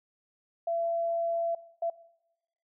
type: tone bursts at uneven times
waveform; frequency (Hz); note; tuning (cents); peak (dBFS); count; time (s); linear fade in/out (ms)
sine; 674; E5; +38; -27; 2; 0.67-1.55 / 1.82-1.9; 5
effects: noise-tail reverb RT60 0.9 s tail -19 dB re dry